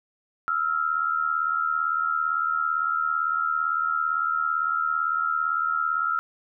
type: tone pair together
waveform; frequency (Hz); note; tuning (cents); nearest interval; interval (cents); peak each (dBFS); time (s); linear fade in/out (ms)
sine; 1309.2 / 1387; E6 / F6; -12 / -12; minor second; 100; -25 / -25; 0.48-6.19; 0
effects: none